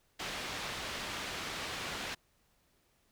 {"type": "low-pass noise", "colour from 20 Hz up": "white", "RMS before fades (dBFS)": -40, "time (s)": [0.19, 2.15], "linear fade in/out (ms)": 10, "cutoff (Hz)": 3600, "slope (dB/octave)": 12, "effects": ["pink hiss -72 dBFS RMS until 3.11 s"]}